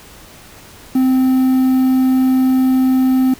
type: tone with quantisation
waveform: triangle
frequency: 259.6 Hz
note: C4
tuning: 13 cents flat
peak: -8 dBFS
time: 0.95-3.34 s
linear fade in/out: 5 ms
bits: 6
effects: pink hiss -40 dBFS RMS until 3.39 s